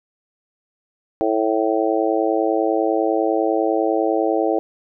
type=harmonic tone; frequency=110 Hz; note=A2; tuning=in tune; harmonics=3 / 4 / 5 / 6 / 7; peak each=-21 / -22 / -23 / -24 / -24 dBFS; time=1.21-4.59 s; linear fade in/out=0 ms; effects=none